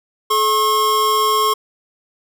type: tone pair together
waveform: square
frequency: 430 / 1081.5 Hz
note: A4 / C#6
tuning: -40 / -43 cents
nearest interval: octave + major third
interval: 1597 cents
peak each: -21 / -15 dBFS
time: 0.3-1.54 s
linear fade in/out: 10 ms
effects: none